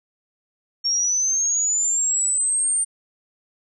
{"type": "linear sweep", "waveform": "sine", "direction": "up", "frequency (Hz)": [5490, 8870], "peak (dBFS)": -18, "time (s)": [0.84, 2.85], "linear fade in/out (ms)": 20, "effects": []}